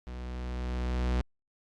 45% pulse tone with level ramp, 61.74 Hz, B1, in tune, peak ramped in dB -38 to -25 dBFS, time 0.07-1.21 s, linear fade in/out 0 ms, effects low-pass 5000 Hz 12 dB/octave + Opus 48 kbps

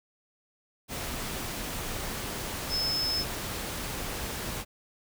sine tone in noise, 5210 Hz, E8, 21 cents flat, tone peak -27 dBFS, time 2.69-3.25 s, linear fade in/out 50 ms, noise pink, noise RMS -35 dBFS, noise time 0.88-4.65 s, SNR +5 dB, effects none

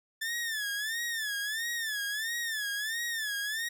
sawtooth tone with vibrato, 1758 Hz, A6, 2 cents flat, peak -28 dBFS, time 0.21-3.69 s, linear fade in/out 10 ms, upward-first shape sine, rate 1.5 Hz, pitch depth 130 cents each way, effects none

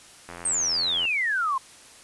click train, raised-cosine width 0.5 ms, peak -23 dBFS, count 67, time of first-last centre 0.29-1.053 s, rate 86.5 Hz
sine exponential sweep, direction down, 8720 to 1022 Hz, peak -22 dBFS, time 0.45-1.58 s, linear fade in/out 5 ms
effects white hiss -49 dBFS RMS until 2.03 s + resampled to 24000 Hz

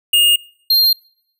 square tone pair in turn, 2840 / 4197 Hz, F7 / C8, +28 / +5 cents, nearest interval perfect fifth, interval 677 cents, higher second, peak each -10 dBFS, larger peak neither, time 0.13-0.36 / 0.7-0.93 s, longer neither, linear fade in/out 5 ms, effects noise-tail reverb RT60 0.7 s tail -26 dB re dry

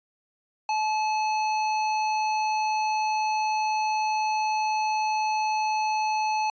triangle tone with hard clipping, 862 Hz, A5, 36 cents flat, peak -25 dBFS, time 0.69-6.5 s, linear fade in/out 2 ms, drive 18 dB, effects resampled to 16000 Hz

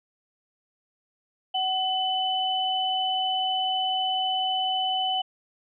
sine tone pair together, 752 / 3008 Hz, F#5 / F#7, +28 / +28 cents, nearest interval 2 octaves, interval 2400 cents, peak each -26 dBFS, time 1.54-5.22 s, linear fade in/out 10 ms, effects none

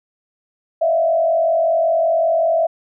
sine tone with frequency modulation, 659.3 Hz, E5, in tune, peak -13 dBFS, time 0.81-2.67 s, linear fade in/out 10 ms, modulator 45.3 Hz, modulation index 0.77, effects none

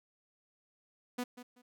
sawtooth tone with echo, 246.9 Hz, B3, in tune, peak -30 dBFS, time 1.18-1.24 s, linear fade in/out 10 ms, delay 190 ms, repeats 2, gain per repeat -13 dB, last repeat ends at 1.62 s, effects none

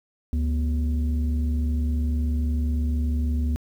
sine tone pair together, 71.89 / 241.8 Hz, D2 / B3, -36 / -36 cents, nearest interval octave + major sixth, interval 2100 cents, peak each -20 / -28 dBFS, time 0.33-3.56 s, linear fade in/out 0 ms, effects tanh soft clip ceiling -17 dBFS + 9-bit

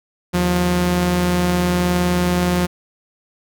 sawtooth tone pair together, 79.3 / 177.89 Hz, D#2 / F3, +33 / +32 cents, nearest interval octave + major second, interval 1399 cents, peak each -20 / -12 dBFS, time 0.33-2.67 s, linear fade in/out 20 ms, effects none

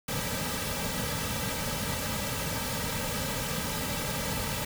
pink noise with comb filter, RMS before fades -32 dBFS, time 0.08-4.65 s, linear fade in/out 5 ms, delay 2.8 ms, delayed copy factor -0.85, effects none

